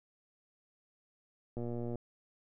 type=click train; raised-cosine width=2 ms; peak=-27 dBFS; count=47; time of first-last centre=1.57-1.957 s; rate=119 Hz; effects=none